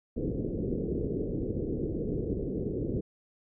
white low-pass noise, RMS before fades -32 dBFS, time 0.16-3.01 s, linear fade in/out 10 ms, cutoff 460 Hz, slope 48 dB/octave, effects none

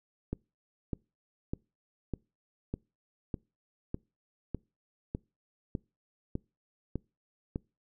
click train, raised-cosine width 3 ms, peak -20 dBFS, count 13, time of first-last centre 0.33-7.559 s, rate 1.66 Hz, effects noise-tail reverb RT60 0.3 s tail -26 dB re dry

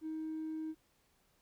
sine tone with hard clipping, 315.4 Hz, D#4, 24 cents sharp, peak -38 dBFS, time 0.01-0.75 s, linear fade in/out 50 ms, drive 1 dB, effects pink hiss -73 dBFS RMS until 1.41 s

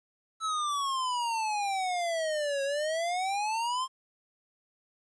square exponential two-way sweep, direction down then up, 1318.5 to 546 to 1064 Hz, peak -29 dBFS, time 0.4-3.88 s, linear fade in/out 50 ms, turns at 2.63 s, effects resampled to 22050 Hz + 11-bit

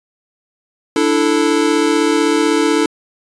square chord, D suspended second, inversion none, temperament equal, 293.7 / 329.6 / 440 Hz, D4 / E4 / A4, 0 / 0 / 0 cents, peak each -17 dBFS, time 0.96-2.86 s, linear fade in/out 2 ms, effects resampled to 22050 Hz

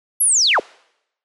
sine linear sweep, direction down, 11550 to 233.1 Hz, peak -12 dBFS, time 0.2-0.6 s, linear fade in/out 10 ms, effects noise-tail reverb RT60 0.8 s tail -26 dB re dry

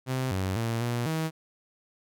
sawtooth tone with pitch steps, 129.9 / 94.6 / 114.9 / 119.8 / 159.7 Hz, C3 / F#2 / A#2 / A#2 / D#3, -12 / +39 / -25 / +48 / +45 cents, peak -23 dBFS, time 0.06-1.31 s, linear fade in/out 50 ms, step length 250 ms, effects none

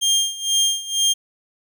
25% pulse tone with tremolo, 3200 Hz, G7, 35 cents sharp, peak -11 dBFS, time 0.01-1.14 s, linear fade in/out 20 ms, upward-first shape sine, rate 2.1 Hz, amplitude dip 85%, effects none

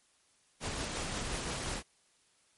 pink noise with tremolo, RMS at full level -36 dBFS, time 0.6-1.83 s, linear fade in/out 50 ms, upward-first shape sine, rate 5.7 Hz, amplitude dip 25%, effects white hiss -69 dBFS RMS until 2.57 s + MP3 48 kbps

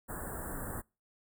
pink band-stop noise, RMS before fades -40 dBFS, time 0.08-0.82 s, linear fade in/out 20 ms, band 1800 to 7700 Hz, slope 96 dB/octave, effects noise-tail reverb RT60 0.3 s tail -26 dB re dry

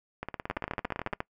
two click trains, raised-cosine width 0.5 ms, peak -15 / -19 dBFS, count 11 / 17, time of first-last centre 0.5-1.204 / 0.23-1.129 s, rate 14.2 / 17.8 Hz, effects noise-tail reverb RT60 0.1 s tail -23 dB re dry

